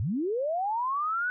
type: linear sweep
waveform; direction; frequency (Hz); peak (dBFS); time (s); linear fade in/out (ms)
sine; up; 83 to 1504; -26; 0-1.3; 0
effects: none